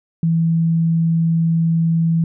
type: tone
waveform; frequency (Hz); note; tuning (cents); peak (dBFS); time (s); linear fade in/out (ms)
sine; 164.81; E3; 0; -13; 0.23-2.24; 2
effects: none